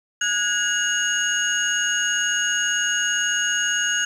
sine tone cluster, 1462 / 1647 / 2866 / 6600 Hz, F#6 / G#6 / F7 / G#8, -21 / -15 / +44 / -12 cents, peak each -24 dBFS, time 0.21-4.05 s, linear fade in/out 5 ms, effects tanh soft clip ceiling -13 dBFS + 9-bit

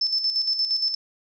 sine tone with tremolo, 5274 Hz, E8, in tune, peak -19 dBFS, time 0.01-0.95 s, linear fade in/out 5 ms, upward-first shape square, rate 8.6 Hz, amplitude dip 55%, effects none

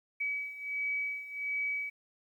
sine beating tone pair, 2278 / 2279.4 Hz, C#7 / C#7, +47 / +48 cents, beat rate 1.4 Hz, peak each -38 / -34 dBFS, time 0.2-1.9 s, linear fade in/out 10 ms, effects 11-bit

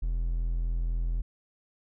triangle tone, 41.98 Hz, E1, 32 cents sharp, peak -24 dBFS, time 0.02-1.22 s, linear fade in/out 10 ms, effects none

